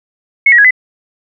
sine tone with pitch steps, 2187 / 1910 / 1663 / 2014 Hz, C#7 / A#6 / G#6 / B6, -24 / +42 / +2 / +33 cents, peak -3 dBFS, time 0.46-0.708 s, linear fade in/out 5 ms, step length 62 ms, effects none

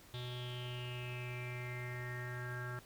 square tone with low-pass filter sweep, 123.47 Hz, B2, in tune, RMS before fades -43 dBFS, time 0.14-2.79 s, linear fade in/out 0 ms, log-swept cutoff 3600 to 1500 Hz, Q 8.9, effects pink hiss -60 dBFS RMS until 2.85 s

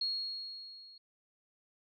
sine tone with level ramp, 4300 Hz, C8, 47 cents sharp, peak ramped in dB -30 to -53 dBFS, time 0.01-0.98 s, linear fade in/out 5 ms, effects none

